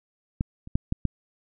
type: clicks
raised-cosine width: 5 ms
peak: -12 / -28 / -10 / -12 / -11 dBFS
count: 5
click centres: 0.409 / 0.674 / 0.755 / 0.924 / 1.053 s
effects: none